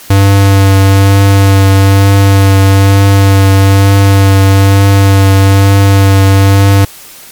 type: tone with vibrato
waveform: square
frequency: 98 Hz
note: G2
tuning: in tune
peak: -3 dBFS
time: 0.1-6.85 s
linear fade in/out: 5 ms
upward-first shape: triangle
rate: 1.1 Hz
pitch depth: 17 cents each way
effects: white hiss -32 dBFS RMS until 7.31 s + MP3 96 kbps